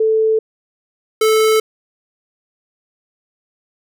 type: tone pair in turn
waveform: sine / square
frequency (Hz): 440 / 437.2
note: A4 / A4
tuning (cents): 0 / -11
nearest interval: unison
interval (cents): 11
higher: first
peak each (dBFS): -11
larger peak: neither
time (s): 0-0.39 / 1.21-1.6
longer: neither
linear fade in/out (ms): 5
effects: none